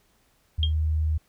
sine tone, 77.9 Hz, D#2, 3 cents sharp, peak -21 dBFS, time 0.58-1.18 s, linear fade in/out 10 ms
sine tone with exponential decay, 3222 Hz, G7, 47 cents sharp, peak -20 dBFS, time 0.63-0.73 s, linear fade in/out 1 ms, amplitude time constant 20 ms
effects pink hiss -65 dBFS RMS until 1.28 s

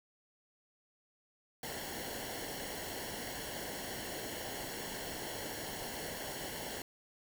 pink noise with comb filter, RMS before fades -42 dBFS, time 1.63-6.82 s, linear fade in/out 2 ms, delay 0.81 ms, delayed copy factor -0.7, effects none

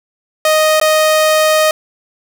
sawtooth tone with dropouts, 622.3 Hz, D#5, in tune, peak -5 dBFS, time 0.45-1.71 s, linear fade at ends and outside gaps 2 ms, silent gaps 0.8-0.813 s, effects none

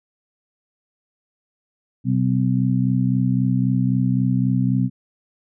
harmonic tone, 63.8 Hz, C2, 43 cents flat, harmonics 2 / 3 / 4, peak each -19 / -21 / -22 dBFS, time 2.04-4.9 s, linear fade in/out 50 ms, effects none

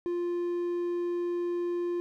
triangle tone, 349.2 Hz, F4, in tune, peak -26 dBFS, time 0.06-2 s, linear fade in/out 0 ms, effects none

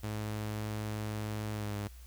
sawtooth tone with pitch glide, 106.8 to 103.04 Hz, G#2 to G#2, +49 to -13 cents, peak -31 dBFS, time 0.03-1.88 s, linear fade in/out 10 ms, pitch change -62 cents, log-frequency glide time 1.53-1.74 s, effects added 60 Hz sine -48 dBFS peak until 2.06 s + white hiss -60 dBFS RMS until 2.06 s

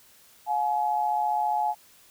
sine tone pair together, 713 / 847.9 Hz, F5 / G#5, +36 / +36 cents, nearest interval minor third, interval 300 cents, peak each -28 / -24 dBFS, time 0.46-1.75 s, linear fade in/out 50 ms, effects white hiss -56 dBFS RMS until 2.1 s

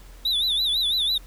triangle tone with vibrato, 3700 Hz, A#7, 14 cents flat, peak -19 dBFS, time 0.25-1.18 s, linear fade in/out 5 ms, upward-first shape sine, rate 6 Hz, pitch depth 140 cents each way, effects added 43 Hz sine -42 dBFS peak until 1.26 s + pink hiss -52 dBFS RMS until 1.26 s

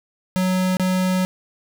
square tone with dropouts, 185 Hz, F#3, in tune, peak -18 dBFS, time 0.36-1.25 s, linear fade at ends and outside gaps 0 ms, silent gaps 0.769-0.797 s, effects none

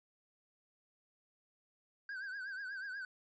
triangle tone with vibrato, 1568 Hz, G6, in tune, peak -39 dBFS, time 2.09-3.05 s, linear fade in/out 2 ms, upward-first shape triangle, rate 8.2 Hz, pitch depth 110 cents each way, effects resampled to 16000 Hz

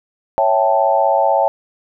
sine chord, A dominant seventh, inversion first, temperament equal, 554.4 / 659.3 / 784 / 880 Hz, C#5 / E5 / G5 / A5, 0 / 0 / 0 / 0 cents, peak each -17 dBFS, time 0.38-1.48 s, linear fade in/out 0 ms, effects none

